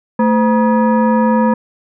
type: tone with frequency modulation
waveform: sine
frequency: 222 Hz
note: A3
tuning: 16 cents sharp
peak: -9 dBFS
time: 0.19-1.54 s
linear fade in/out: 5 ms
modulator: 734 Hz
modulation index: 0.97
effects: none